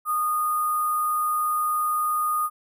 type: tone with sample-and-hold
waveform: sine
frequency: 1229 Hz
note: D#6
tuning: 22 cents flat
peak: -21 dBFS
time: 0.05-2.5 s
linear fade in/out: 50 ms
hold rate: 11025 Hz
effects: none